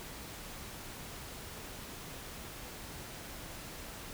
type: silence
effects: pink hiss -46 dBFS RMS until 4.13 s